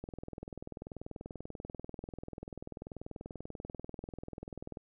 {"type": "click train", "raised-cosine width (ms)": 2, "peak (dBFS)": -29, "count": 98, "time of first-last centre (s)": [0.04, 4.772], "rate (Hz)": 20.5, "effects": []}